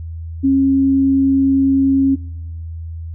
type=tone; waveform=sine; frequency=271 Hz; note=C#4; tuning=39 cents flat; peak=-10 dBFS; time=0.43-2.16 s; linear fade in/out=20 ms; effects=noise-tail reverb RT60 1.0 s tail -25 dB re dry + added 82 Hz sine -25 dBFS peak until 3.14 s